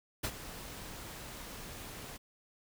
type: noise with ADSR envelope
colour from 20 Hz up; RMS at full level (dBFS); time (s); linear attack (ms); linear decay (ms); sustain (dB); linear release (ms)
pink; -33; 0.23-2.18; 15; 60; -13; 22
effects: none